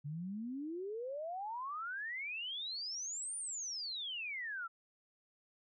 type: exponential two-way sweep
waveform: sine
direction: up then down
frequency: 140 to 9397 to 1313 Hz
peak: -39 dBFS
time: 0.04-4.68 s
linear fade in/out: 20 ms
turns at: 3.37 s
effects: none